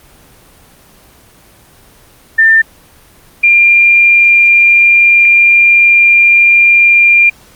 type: tone pair in turn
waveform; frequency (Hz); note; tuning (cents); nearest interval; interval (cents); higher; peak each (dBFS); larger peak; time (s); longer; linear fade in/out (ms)
sine; 1793 / 2393; A6 / D7; +32 / +32; perfect fourth; 500; second; -3; neither; 2.38-2.62 / 3.43-7.3; second; 10
effects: pink hiss -42 dBFS RMS until 7.55 s + Opus 24 kbps